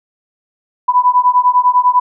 sine beating tone pair, 987.8 / 997.8 Hz, B5 / B5, 0 / +17 cents, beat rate 10 Hz, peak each -11 dBFS, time 0.88-2 s, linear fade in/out 10 ms, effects none

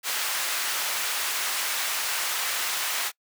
pink high-pass noise, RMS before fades -28 dBFS, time 0.03-3.12 s, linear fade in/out 50 ms, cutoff 1200 Hz, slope 12 dB/octave, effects noise-tail reverb RT60 0.1 s tail -25 dB re dry

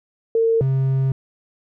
sine / triangle tone pair in turn, 454.1 / 133.65 Hz, A#4 / C3, -45 / +37 cents, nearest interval octave + major sixth, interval 2118 cents, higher first, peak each -14 dBFS, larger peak neither, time 0.35-0.61 / 0.61-1.12 s, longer second, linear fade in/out 2 ms, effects none

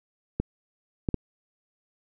clicks, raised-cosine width 3 ms, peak -12 dBFS, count 3, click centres 0.4 / 1.088 / 1.143 s, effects none

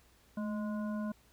harmonic tone with a mistuned harmonic, 207.7 Hz, G#3, in tune, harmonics 1 / 3 / 5 / 7, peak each -34 / -44 / -48 / -51 dBFS, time 0.37-1.12 s, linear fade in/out 5 ms, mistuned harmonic 1, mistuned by +56 cents, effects added 60 Hz sine -66 dBFS peak until 1.32 s + pink hiss -66 dBFS RMS until 1.32 s

